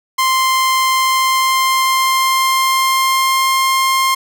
sawtooth tone with pitch glide, 1046.5 to 1059.9 Hz, C6 to C6, 0 to +22 cents, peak -8 dBFS, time 0.18-4.15 s, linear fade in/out 10 ms, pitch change +22 cents, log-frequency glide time 0.89-3.65 s, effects none

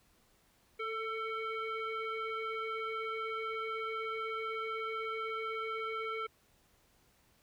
sine tone with frequency modulation, 450 Hz, A4, 39 cents sharp, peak -35 dBFS, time 0.79-6.27 s, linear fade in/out 10 ms, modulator 892 Hz, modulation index 2.1, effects pink hiss -69 dBFS RMS until 7.42 s

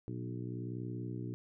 harmonic tone with a mistuned harmonic, 61 Hz, B1, 21 cents flat, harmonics 2 / 3 / 4 / 5 / 6 / 7, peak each -40 / -46 / -48 / -45 / -48 / -54 dBFS, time 0.08-1.34 s, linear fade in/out 0 ms, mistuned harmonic 2, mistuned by -40 cents, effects none

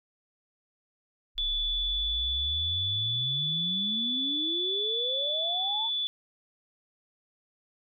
sine exponential sweep, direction up, 31.61 to 928 Hz, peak -34 dBFS, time 1.35-5.9 s, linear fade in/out 50 ms
sine tone, 3462 Hz, A7, 29 cents flat, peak -27 dBFS, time 1.38-6.07 s, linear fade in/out 0 ms
effects none

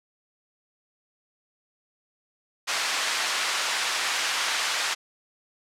pink band-pass noise, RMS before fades -27 dBFS, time 2.67-4.95 s, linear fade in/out 20 ms, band 1200 to 6800 Hz, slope 12 dB/octave, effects low-pass 12000 Hz 12 dB/octave

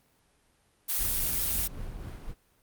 blue noise, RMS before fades -29 dBFS, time 0.88-1.68 s, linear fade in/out 20 ms
brown noise with tremolo, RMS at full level -36 dBFS, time 0.97-2.35 s, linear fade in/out 50 ms, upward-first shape sine, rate 3.8 Hz, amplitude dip 35%
effects pink hiss -67 dBFS RMS until 2.62 s + Opus 32 kbps

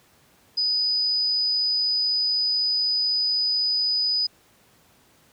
sine tone, 4978 Hz, D#8, in tune, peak -20 dBFS, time 0.57-4.27 s, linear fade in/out 10 ms, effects pink hiss -58 dBFS RMS until 5.32 s + high-pass 80 Hz 12 dB/octave

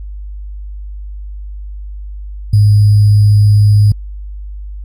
sine tone with sample-and-hold, 103.83 Hz, G#2, in tune, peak -4 dBFS, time 2.53-3.92 s, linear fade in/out 5 ms, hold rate 4900 Hz, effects added 50 Hz sine -23 dBFS peak until 4.84 s + resampled to 32000 Hz

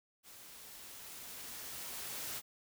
white noise with level ramp, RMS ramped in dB -55 to -41 dBFS, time 0.23-2.42 s, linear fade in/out 50 ms, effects none

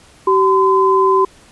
sine tone pair together, 382.7 / 1021 Hz, G4 / C6, -42 / -43 cents, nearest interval octave + perfect fourth, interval 1699 cents, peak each -12 dBFS, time 0.27-1.25 s, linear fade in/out 5 ms, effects pink hiss -46 dBFS RMS until 1.51 s + resampled to 24000 Hz

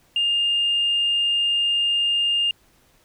sine tone, 2816 Hz, F7, 14 cents sharp, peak -17 dBFS, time 0.16-2.51 s, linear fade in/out 2 ms, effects tanh soft clip ceiling -13 dBFS + pink hiss -59 dBFS RMS until 3.04 s

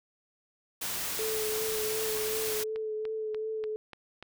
white noise, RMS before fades -34 dBFS, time 0.81-2.64 s, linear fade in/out 10 ms
sine tone with vibrato, 434.8 Hz, A4, 21 cents flat, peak -31 dBFS, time 1.19-3.76 s, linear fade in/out 0 ms, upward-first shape triangle, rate 2.7 Hz, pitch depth 23 cents each way
click train, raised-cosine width 0.3 ms, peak -28 dBFS, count 9, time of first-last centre 1.88-4.226 s, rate 3.41 Hz
effects none

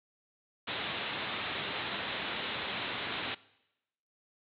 white low-pass noise, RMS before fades -37 dBFS, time 0.67-3.35 s, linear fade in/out 10 ms, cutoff 3900 Hz, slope 96 dB/octave, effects noise-tail reverb RT60 0.9 s tail -21 dB re dry + high-pass 100 Hz 12 dB/octave

